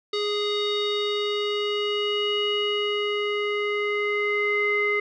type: tone with low-pass filter sweep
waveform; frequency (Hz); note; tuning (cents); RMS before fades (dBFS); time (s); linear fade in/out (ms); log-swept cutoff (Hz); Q
square; 414.5; G#4; -3; -25; 0.13-5; 5; 4100 to 2000; 7.1
effects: none